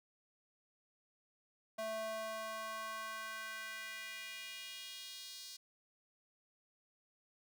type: tone with high-pass filter sweep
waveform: square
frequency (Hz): 220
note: A3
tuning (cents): 0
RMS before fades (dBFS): -45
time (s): 1.78-5.57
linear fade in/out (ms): 10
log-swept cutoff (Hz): 590 to 4600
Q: 2.2
effects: none